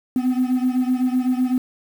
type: beating tone pair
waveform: triangle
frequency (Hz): 250.9 / 258.8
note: B3 / C4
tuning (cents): +28 / -19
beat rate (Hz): 7.9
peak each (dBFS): -16 / -19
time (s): 0.16-1.58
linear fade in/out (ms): 2
effects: tanh soft clip ceiling -11 dBFS + 7-bit